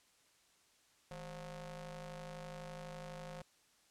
sawtooth ring-modulated tone, 185 Hz, F#3, in tune, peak -39 dBFS, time 1.11-3.42 s, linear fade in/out 2 ms, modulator 344 Hz, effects white hiss -70 dBFS RMS until 3.9 s + low-pass 9000 Hz 12 dB/octave

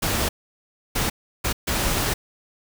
pink noise bursts at uneven times, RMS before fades -23 dBFS, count 4, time 0.02-0.29 / 0.95-1.1 / 1.44-1.53 / 1.67-2.14 s, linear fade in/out 10 ms, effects none

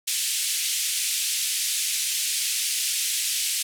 white band-pass noise, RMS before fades -26 dBFS, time 0.07-3.63 s, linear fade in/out 10 ms, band 2400 to 11000 Hz, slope 24 dB/octave, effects none

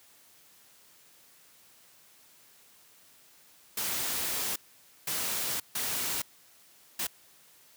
white noise bursts at uneven times, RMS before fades -32 dBFS, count 4, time 3.77-4.56 / 5.07-5.6 / 5.75-6.22 / 6.99-7.07 s, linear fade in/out 5 ms, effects white hiss -59 dBFS RMS until 7.76 s + high-pass 80 Hz 12 dB/octave

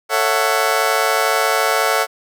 20% pulse chord, F# minor seventh, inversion first, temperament just, 444 / 555 / 666 / 740 Hz, A4 / C#5 / E5 / F#5, +16 / +2 / +18 / 0 cents, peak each -16 dBFS, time 0.09-2.07 s, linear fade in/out 50 ms, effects none

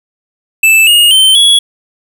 square tone with pitch steps, 2637 / 2859 / 3100 / 3361 Hz, E7 / F7 / G7 / G#7, 0 / +40 / -20 / +20 cents, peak -4 dBFS, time 0.63-1.59 s, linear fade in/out 5 ms, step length 240 ms, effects none

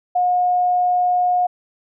sine tone, 720 Hz, F#5, 47 cents flat, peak -14 dBFS, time 0.15-1.47 s, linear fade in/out 10 ms, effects none

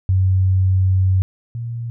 sine tone pair in turn, 94 / 117.24 Hz, F#2 / A#2, +28 / +10 cents, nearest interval major third, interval 382 cents, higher second, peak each -12 / -23 dBFS, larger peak first, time 0.09-1.22 / 1.55-1.9 s, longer first, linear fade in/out 0 ms, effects none

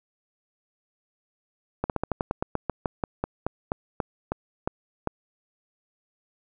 slowing click train, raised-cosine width 1 ms, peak -11 dBFS, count 19, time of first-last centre 1.84-5.073 s, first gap 58 ms, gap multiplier 1.12, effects none

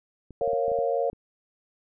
clicks, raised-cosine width 3 ms, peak -31 dBFS, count 8, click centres 0.307 / 0.415 / 0.477 / 0.533 / 0.681 / 0.717 / 0.788 / 1.131 s
sine chord, Bb minor, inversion none, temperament equal with one note detuned, 466.2 / 550.2 / 698.5 Hz, Bb4 / Db5 / F5, 0 / -13 / 0 cents, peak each -27 / -26 / -29 dBFS, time 0.41-1.1 s, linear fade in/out 2 ms
effects none

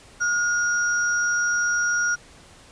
sine tone pair together, 1427 / 5713 Hz, F6 / F8, +37 / +38 cents, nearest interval 2 octaves, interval 2401 cents, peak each -20 / -28 dBFS, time 0.2-2.16 s, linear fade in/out 20 ms, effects pink hiss -49 dBFS RMS until 2.71 s + resampled to 22050 Hz

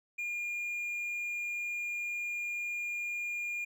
triangle tone, 2417 Hz, D7, 49 cents sharp, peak -32 dBFS, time 0.18-3.65 s, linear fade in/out 10 ms, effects none

